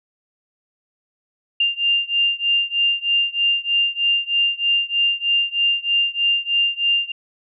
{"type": "beating tone pair", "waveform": "sine", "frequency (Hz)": [2794, 2797.2], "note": ["F7", "F7"], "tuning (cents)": [0, 2], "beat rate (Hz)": 3.2, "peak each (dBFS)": [-19, -20], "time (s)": [1.6, 7.12], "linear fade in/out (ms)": 5, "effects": []}